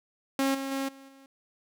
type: tone with level steps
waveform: sawtooth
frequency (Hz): 271.1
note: C#4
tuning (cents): -38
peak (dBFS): -20 / -28 / -25 / -44 / -48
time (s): 0.39-1.26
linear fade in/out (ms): 2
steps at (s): 0.54 / 0.71 / 0.88 / 1.08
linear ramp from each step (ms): 10
effects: none